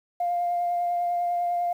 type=tone with vibrato; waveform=sine; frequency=701 Hz; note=F5; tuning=6 cents sharp; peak=-22 dBFS; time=0.2-1.73 s; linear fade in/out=5 ms; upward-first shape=sine; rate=10 Hz; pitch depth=13 cents each way; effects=tanh soft clip ceiling -18 dBFS + 9-bit